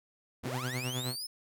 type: linear sweep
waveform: sawtooth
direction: up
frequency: 39.99 to 5274 Hz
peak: -34 dBFS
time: 0.43-1.27 s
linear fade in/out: 10 ms
type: tone with tremolo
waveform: sawtooth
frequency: 126.4 Hz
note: B2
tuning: 41 cents sharp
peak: -28 dBFS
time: 0.43-1.16 s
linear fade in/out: 50 ms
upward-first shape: sine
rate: 9.6 Hz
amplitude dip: 60%
effects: none